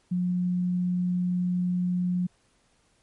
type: tone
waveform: sine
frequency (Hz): 179.3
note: F3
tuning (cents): +46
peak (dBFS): -23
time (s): 0.11-2.27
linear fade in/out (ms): 10
effects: pink hiss -66 dBFS RMS until 3.02 s + MP3 48 kbps